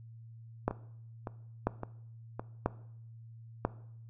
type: two click trains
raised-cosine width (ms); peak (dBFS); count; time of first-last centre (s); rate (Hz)
1; -14 / -23; 4 / 4; 0.68-3.65 / 0.71-2.395; 1.01 / 1.78
effects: noise-tail reverb RT60 0.7 s tail -18 dB re dry + added 114 Hz sine -48 dBFS peak until 4.09 s